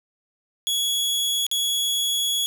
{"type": "tone with dropouts", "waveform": "sawtooth", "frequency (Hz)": 3358, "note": "G#7", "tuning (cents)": 18, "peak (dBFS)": -18, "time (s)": [0.67, 2.46], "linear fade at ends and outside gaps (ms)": 0, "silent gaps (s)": [1.466, 1.514], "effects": []}